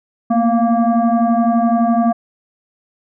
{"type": "tone with frequency modulation", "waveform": "sine", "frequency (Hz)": 227.6, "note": "A#3", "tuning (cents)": -41, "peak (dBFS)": -11, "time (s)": [0.3, 2.13], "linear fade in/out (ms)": 10, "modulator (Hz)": 467, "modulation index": 1.3, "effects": []}